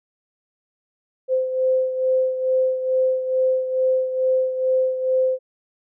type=beating tone pair; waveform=sine; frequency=517 / 519.3 Hz; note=C5 / C5; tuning=-21 / -13 cents; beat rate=2.3 Hz; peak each=-18 / -25 dBFS; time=1.28-5.39 s; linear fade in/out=50 ms; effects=none